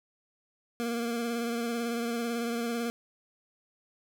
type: tone with vibrato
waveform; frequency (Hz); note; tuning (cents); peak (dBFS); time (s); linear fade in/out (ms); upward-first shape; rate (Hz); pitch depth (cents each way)
25% pulse; 234.4; A#3; +10; -26; 0.8-2.9; 0; sine; 18; 30
effects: none